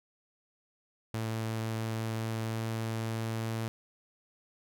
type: tone with pitch glide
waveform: sawtooth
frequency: 111.7 to 112.54 Hz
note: A2 to A2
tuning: +27 to +40 cents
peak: -28 dBFS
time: 1.14-3.68 s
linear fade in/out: 0 ms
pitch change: +13 cents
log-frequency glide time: 1.71-3.06 s
effects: none